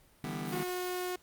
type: chord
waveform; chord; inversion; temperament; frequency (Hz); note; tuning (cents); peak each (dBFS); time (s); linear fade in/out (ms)
sawtooth; E minor seventh; third; just; 148.33 / 164.81 / 197.78 / 247.2; D3 / E3 / G3 / B3; +18 / 0 / +16 / +2; -37; 0.24-0.63; 0
type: noise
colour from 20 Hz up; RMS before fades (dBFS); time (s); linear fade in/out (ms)
blue; -48; 0.44-1.15; 50
type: tone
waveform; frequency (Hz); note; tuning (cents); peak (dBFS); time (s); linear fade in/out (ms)
sawtooth; 362.1; F#4; -37; -30; 0.52-1.16; 5
effects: pink hiss -63 dBFS RMS until 1.22 s + Opus 32 kbps